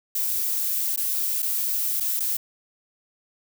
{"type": "noise with dropouts", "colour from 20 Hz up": "violet", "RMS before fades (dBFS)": -25, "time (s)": [0.15, 2.37], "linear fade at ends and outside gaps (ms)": 5, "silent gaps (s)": [[0.962, 0.974], [1.422, 1.426], [2.001, 2.005], [2.196, 2.202]], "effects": []}